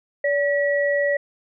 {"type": "tone pair together", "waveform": "sine", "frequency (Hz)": [573.5, 1929], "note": ["D5", "B6"], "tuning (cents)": [-41, -41], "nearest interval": "octave + major sixth", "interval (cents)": 2100, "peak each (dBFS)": [-19, -23], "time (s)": [0.24, 1.17], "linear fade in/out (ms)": 5, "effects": []}